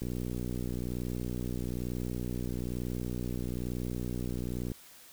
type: click train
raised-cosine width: 3 ms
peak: -23 dBFS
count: 288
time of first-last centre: 0.02-4.717 s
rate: 61.1 Hz
effects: white hiss -54 dBFS RMS until 5.12 s